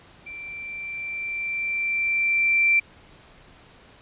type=tone with level ramp; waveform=sine; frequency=2349 Hz; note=D7; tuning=in tune; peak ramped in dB=-35 to -15 dBFS; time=0.26-2.8 s; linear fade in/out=10 ms; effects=pink hiss -51 dBFS RMS until 4.01 s + resampled to 8000 Hz